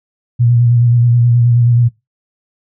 sine tone with vibrato, 119.7 Hz, A#2, 46 cents sharp, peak -7 dBFS, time 0.39-1.89 s, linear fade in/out 20 ms, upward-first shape square, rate 9.4 Hz, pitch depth 26 cents each way, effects noise-tail reverb RT60 0.2 s tail -20 dB re dry

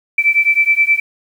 sine beating tone pair, 2321 / 2330.5 Hz, D7 / D7, -21 / -14 cents, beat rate 9.5 Hz, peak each -13 dBFS, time 0.18-1 s, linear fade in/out 5 ms, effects 7-bit

